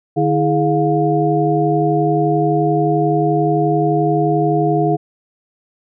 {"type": "tone cluster", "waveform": "sine", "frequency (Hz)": [150.6, 325.7, 417.2, 708], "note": ["D3", "E4", "G#4", "F5"], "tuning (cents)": [44, -21, 8, 23], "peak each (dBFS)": -18, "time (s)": [0.16, 4.97], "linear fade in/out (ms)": 20, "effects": []}